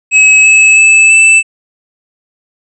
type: tone with pitch steps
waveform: square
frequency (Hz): 2566 / 2591 / 2617 / 2643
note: E7 / E7 / E7 / E7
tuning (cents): -47 / -30 / -13 / +4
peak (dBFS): -3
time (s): 0.11-1.43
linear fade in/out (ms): 50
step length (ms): 330
effects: resampled to 24000 Hz